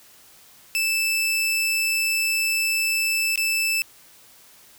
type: tone with dropouts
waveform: sawtooth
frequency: 2637 Hz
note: E7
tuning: in tune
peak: -17 dBFS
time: 0.75-3.82 s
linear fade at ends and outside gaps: 0 ms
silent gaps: 3.358-3.376 s
effects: white hiss -51 dBFS RMS until 4.78 s